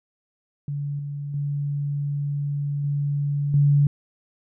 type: tone with level steps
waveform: sine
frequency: 143.5 Hz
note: D3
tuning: 40 cents flat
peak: -25 / -28 / -23 / -21 / -14 dBFS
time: 0.68-3.87 s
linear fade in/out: 2 ms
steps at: 0.99 / 1.34 / 2.84 / 3.54 s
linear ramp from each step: 2 ms
effects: none